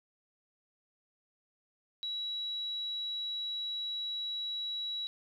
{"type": "tone", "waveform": "sine", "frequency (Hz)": 3900, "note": "B7", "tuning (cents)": -23, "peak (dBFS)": -34, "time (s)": [2.03, 5.07], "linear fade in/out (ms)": 0, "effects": ["11-bit"]}